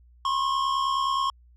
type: tone pair together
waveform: square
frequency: 1012.5 / 1082 Hz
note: B5 / C#6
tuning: +43 / -42 cents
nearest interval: minor second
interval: 115 cents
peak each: -32 / -24 dBFS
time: 0.25-1.3 s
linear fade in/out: 2 ms
effects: added 60 Hz sine -52 dBFS peak until 1.56 s + low-pass 5000 Hz 12 dB/octave